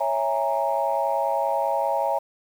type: chord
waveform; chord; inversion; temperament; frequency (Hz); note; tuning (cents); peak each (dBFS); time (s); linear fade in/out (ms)
sine; A# half-diminished seventh; first; equal with one note detuned; 554.4 / 659.3 / 822 / 932.3; C#5 / E5 / G#5 / A#5; 0 / 0 / -18 / 0; -26; 0-2.19; 10
effects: tanh soft clip ceiling -11 dBFS + 8-bit